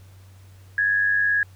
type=tone pair together; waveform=sine; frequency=1661.2 / 1760 Hz; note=G#6 / A6; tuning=0 / 0 cents; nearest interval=minor second; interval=100 cents; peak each=-18 / -28 dBFS; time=0.78-1.43 s; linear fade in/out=2 ms; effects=added 95 Hz sine -45 dBFS peak until 1.55 s + pink hiss -57 dBFS RMS until 1.55 s